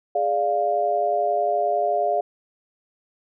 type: chord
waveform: sine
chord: D diminished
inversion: second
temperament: equal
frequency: 415.3 / 587.3 / 698.5 Hz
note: Ab4 / D5 / F5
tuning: 0 / 0 / 0 cents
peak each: -27 / -24 / -21 dBFS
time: 0.15-2.21 s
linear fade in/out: 5 ms
effects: none